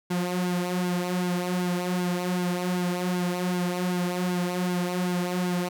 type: tone with flanger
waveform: sawtooth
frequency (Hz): 179.1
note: F3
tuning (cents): +44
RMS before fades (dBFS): -27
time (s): 0.1-5.69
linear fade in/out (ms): 10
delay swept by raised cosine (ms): 1.6 to 5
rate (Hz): 2.6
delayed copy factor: -0.65
effects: none